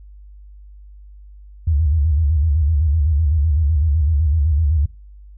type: tone with vibrato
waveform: sine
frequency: 76.1 Hz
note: D#2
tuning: 38 cents flat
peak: -13 dBFS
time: 1.67-4.86 s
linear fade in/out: 5 ms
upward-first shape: square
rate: 7.9 Hz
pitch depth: 120 cents each way
effects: noise-tail reverb RT60 0.3 s tail -21 dB re dry + added 50 Hz sine -38 dBFS peak until 5.37 s